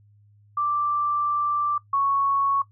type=tone pair in turn; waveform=sine; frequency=1174.7 / 1108.8 Hz; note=D6 / C#6; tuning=0 / 0 cents; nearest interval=minor second; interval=100 cents; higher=first; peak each=-21 / -19 dBFS; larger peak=second; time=0.57-1.78 / 1.93-2.62 s; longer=first; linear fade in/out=5 ms; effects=noise-tail reverb RT60 0.1 s tail -17 dB re dry + added 103 Hz sine -53 dBFS peak until 2.71 s